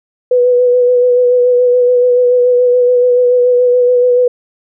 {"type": "tone with vibrato", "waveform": "sine", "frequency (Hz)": 493.9, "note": "B4", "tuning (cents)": 0, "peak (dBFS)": -6, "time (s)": [0.31, 4.28], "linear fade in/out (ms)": 5, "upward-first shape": "sine", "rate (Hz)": 7, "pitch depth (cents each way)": 22, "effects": []}